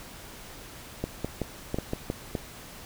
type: clicks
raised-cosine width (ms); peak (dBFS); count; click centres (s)
2; -15; 8; 1.04 / 1.246 / 1.417 / 1.744 / 1.786 / 1.934 / 2.101 / 2.352
effects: pink hiss -45 dBFS RMS until 2.85 s